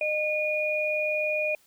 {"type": "tone pair together", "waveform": "sine", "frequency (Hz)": [611, 2444], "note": ["D#5", "D#7"], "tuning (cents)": [-32, -32], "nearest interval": "2 octaves", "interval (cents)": 2400, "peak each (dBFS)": -27, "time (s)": [0.01, 1.55], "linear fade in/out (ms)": 2, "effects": ["white hiss -62 dBFS RMS until 1.66 s"]}